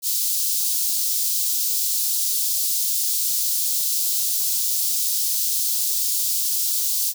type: high-pass noise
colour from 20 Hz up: white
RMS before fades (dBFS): -22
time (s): 0.02-7.14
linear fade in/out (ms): 50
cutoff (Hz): 4200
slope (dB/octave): 24
effects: none